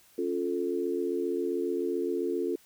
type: chord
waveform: sine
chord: Db augmented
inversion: none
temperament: equal with one note detuned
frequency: 277.2 / 352.7 / 440 Hz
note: Db4 / F4 / A4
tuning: 0 / +17 / 0 cents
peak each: -34 / -30 / -32 dBFS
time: 0.18-2.56 s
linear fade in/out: 5 ms
effects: white hiss -60 dBFS RMS until 2.65 s